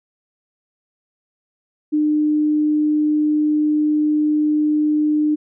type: tone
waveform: sine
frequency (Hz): 302.1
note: D4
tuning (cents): +49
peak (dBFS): -14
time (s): 1.92-5.36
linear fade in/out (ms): 20
effects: none